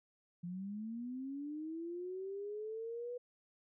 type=linear sweep; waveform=sine; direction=up; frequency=170.4 to 493.9 Hz; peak=-40 dBFS; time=0.43-3.18 s; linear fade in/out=10 ms; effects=none